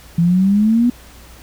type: exponential sweep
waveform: sine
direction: up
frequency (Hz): 165.9 to 246.9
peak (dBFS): -10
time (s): 0.18-0.9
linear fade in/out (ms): 5
effects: added 60 Hz sine -42 dBFS peak until 1.42 s + pink hiss -43 dBFS RMS until 1.42 s